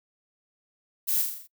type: noise with echo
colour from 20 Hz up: violet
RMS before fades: -26 dBFS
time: 1.07-1.23 s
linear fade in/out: 20 ms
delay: 41 ms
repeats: 6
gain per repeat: -4 dB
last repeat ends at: 1.476 s
effects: noise-tail reverb RT60 0.1 s tail -24 dB re dry